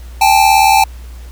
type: tone pair together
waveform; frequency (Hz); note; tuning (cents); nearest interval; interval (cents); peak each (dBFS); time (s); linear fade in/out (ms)
square; 790 / 868.2; G5 / A5; +13 / -23; major second; 164; -10; 0.21-0.84; 5
effects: added 60 Hz sine -28 dBFS peak until 1.31 s + pink hiss -43 dBFS RMS until 1.31 s